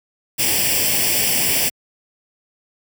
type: noise with comb filter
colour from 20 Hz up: white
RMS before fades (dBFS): -18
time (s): 0.38-1.7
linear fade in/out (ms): 20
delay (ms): 0.38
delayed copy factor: +0.8
effects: high-pass 80 Hz 12 dB/octave